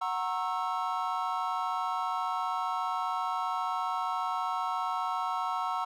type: chord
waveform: triangle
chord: F# dominant seventh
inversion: none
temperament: equal with one note detuned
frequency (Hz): 740 / 932.3 / 1087.2 / 1318.5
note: F#5 / A#5 / C#6 / E6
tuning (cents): 0 / 0 / -34 / 0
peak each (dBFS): -33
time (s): 0.01-5.85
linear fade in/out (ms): 10
effects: none